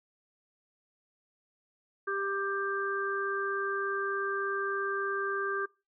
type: harmonic tone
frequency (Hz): 394.8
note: G4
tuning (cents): +12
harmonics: 1 / 3 / 4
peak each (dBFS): -34 / -34 / -34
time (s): 2.07-5.66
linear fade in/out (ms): 10
effects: noise-tail reverb RT60 0.3 s tail -24 dB re dry